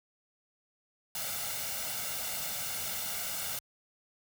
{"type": "noise with comb filter", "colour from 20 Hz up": "white", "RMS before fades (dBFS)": -36, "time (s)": [1.15, 3.59], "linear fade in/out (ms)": 2, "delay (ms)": 1.4, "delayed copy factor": 0.65, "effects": ["high-pass 60 Hz 12 dB/octave"]}